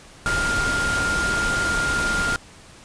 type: tone in noise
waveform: sine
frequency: 1406 Hz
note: F6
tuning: 11 cents sharp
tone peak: -21 dBFS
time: 0.26-2.36 s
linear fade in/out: 0 ms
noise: pink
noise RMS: -26 dBFS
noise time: 0.26-2.36 s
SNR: +2 dB
effects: pink hiss -46 dBFS RMS until 2.84 s + resampled to 22050 Hz